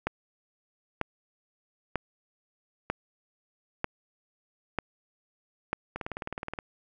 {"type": "two click trains", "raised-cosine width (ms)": 0.5, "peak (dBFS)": [-12, -19], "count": [7, 13], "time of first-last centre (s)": [[0.07, 5.73], [5.96, 6.588]], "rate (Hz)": [1.06, 19.1], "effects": []}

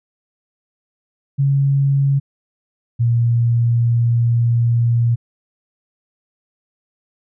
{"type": "tone pair in turn", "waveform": "sine", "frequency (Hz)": [138.59, 117.83], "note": ["C#3", "A#2"], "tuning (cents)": [0, 19], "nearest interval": "minor third", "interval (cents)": 281, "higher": "first", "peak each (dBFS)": -12, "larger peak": "neither", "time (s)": [[1.38, 2.2], [2.99, 5.16]], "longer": "second", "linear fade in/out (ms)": 20, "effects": []}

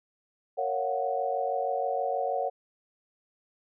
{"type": "chord", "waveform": "sine", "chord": "Gb major seventh", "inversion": "first", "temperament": "just", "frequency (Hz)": [462.5, 555, 693.7, 740], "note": ["Bb4", "Db5", "F5", "Gb5"], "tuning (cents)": [-14, 2, -12, 0], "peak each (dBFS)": [-34, -31, -35, -30], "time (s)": [0.57, 2.5], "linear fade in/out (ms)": 20, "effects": []}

